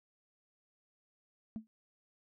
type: tone with exponential decay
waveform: sine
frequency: 220 Hz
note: A3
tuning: in tune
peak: -32 dBFS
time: 1.56-1.67 s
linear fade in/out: 0 ms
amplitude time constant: 22 ms
effects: tanh soft clip ceiling -34 dBFS